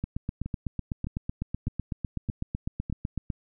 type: two click trains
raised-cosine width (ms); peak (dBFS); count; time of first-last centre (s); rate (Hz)
5; -21 / -17; 5 / 27; 0.46-2.899 / 0.04-3.302; 1.64 / 7.97
effects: none